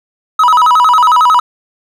triangle tone with vibrato, 1118 Hz, C#6, 14 cents sharp, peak -3 dBFS, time 0.39-1.4 s, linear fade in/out 5 ms, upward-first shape square, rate 11 Hz, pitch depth 230 cents each way, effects none

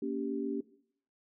sine chord, G diminished, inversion first, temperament just, 235.2 / 282.2 / 392 Hz, Bb3 / Db4 / G4, +16 / +31 / 0 cents, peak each -37 / -35 / -37 dBFS, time 0.02-0.61 s, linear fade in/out 5 ms, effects noise-tail reverb RT60 0.6 s tail -17 dB re dry

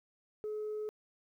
sine tone, 426 Hz, G#4, 44 cents sharp, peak -34 dBFS, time 0.44-0.89 s, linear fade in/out 0 ms, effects tanh soft clip ceiling -33 dBFS + 12-bit

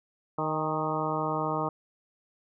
harmonic tone with a mistuned harmonic, 155.2 Hz, D#3, 4 cents flat, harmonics 1 / 2 / 3 / 4 / 5 / 6 / 7 / 8, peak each -35 / -35 / -35 / -35 / -35 / -35 / -35 / -35 dBFS, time 0.38-1.69 s, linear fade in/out 5 ms, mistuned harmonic 5, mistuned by +39 cents, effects none

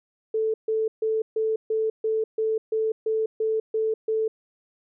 sine tone bursts, 440 Hz, A4, in tune, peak -21 dBFS, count 12, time 0.34-4.28 s, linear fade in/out 5 ms, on 200 ms, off 140 ms, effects none

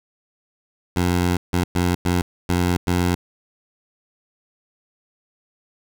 15% pulse tone bursts at uneven times, 88.7 Hz, F2, 27 cents sharp, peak -11 dBFS, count 6, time 0.96-1.37 / 1.53-1.64 / 1.75-1.95 / 2.05-2.22 / 2.49-2.77 / 2.87-3.15 s, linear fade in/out 5 ms, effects none

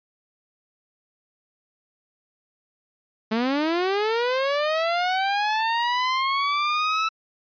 sawtooth linear sweep, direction up, 213.6 to 1318.5 Hz, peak -17 dBFS, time 3.31-7.09 s, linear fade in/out 10 ms, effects resampled to 11025 Hz

